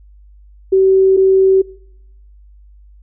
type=tone pair in turn; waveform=sine; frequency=382.4 / 382.4 Hz; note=G4 / G4; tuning=-43 / -43 cents; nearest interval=unison; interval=0 cents; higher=neither; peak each=-7 dBFS; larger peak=neither; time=0.72-1.17 / 1.17-1.62 s; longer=neither; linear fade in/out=10 ms; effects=noise-tail reverb RT60 0.8 s tail -23 dB re dry + added 50 Hz sine -40 dBFS peak until 3.02 s